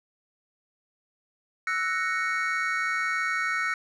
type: chord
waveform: triangle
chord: F# dominant seventh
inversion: third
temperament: equal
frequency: 1318.5 / 1480 / 1864.7 / 2217 Hz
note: E6 / F#6 / A#6 / C#7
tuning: 0 / 0 / 0 / 0 cents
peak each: -29 dBFS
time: 1.67-3.74 s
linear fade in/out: 2 ms
effects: resampled to 24000 Hz